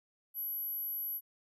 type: tone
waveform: sine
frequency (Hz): 11750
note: F#9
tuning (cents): -13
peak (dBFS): -34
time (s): 0.34-1.21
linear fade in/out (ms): 50
effects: tanh soft clip ceiling -30 dBFS